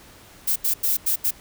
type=noise bursts at uneven times; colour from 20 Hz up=violet; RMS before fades=-21 dBFS; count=5; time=0.47-0.56 / 0.64-0.74 / 0.83-0.97 / 1.06-1.16 / 1.24-1.31 s; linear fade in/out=10 ms; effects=pink hiss -48 dBFS RMS until 1.4 s

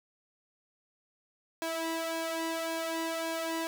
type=tone with flanger; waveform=sawtooth; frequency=327.4 Hz; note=E4; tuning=12 cents flat; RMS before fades=-34 dBFS; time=1.62-3.67 s; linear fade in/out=0 ms; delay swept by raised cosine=1.2 to 2.03 ms; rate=1.8 Hz; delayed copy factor=+0.75; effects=none

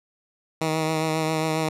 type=tone with vibrato; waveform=10% pulse; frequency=158.3 Hz; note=D#3; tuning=30 cents sharp; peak=-14 dBFS; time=0.61-1.69 s; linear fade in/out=5 ms; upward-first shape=triangle; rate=7.4 Hz; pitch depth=27 cents each way; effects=low-pass 11000 Hz 12 dB/octave

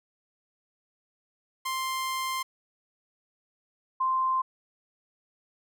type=tone pair in turn; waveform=sawtooth / sine; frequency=1050 / 1044 Hz; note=C6 / C6; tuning=+6 / -4 cents; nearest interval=unison; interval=10 cents; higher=first; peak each=-25 / -23 dBFS; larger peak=second; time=1.65-2.43 / 4-4.42 s; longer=first; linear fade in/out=10 ms; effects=none

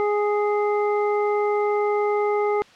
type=harmonic tone; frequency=415.3 Hz; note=G#4; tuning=in tune; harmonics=1 / 2 / 3 / 5; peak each=-20 / -26 / -30 / -34 dBFS; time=0-2.62 s; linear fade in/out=0 ms; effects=white hiss -50 dBFS RMS until 2.75 s + low-pass 4000 Hz 12 dB/octave

